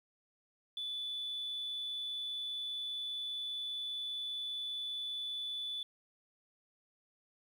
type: tone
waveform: sine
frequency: 3475 Hz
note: A7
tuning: 22 cents flat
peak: -36 dBFS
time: 0.77-5.83 s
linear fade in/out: 2 ms
effects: tanh soft clip ceiling -32 dBFS + 11-bit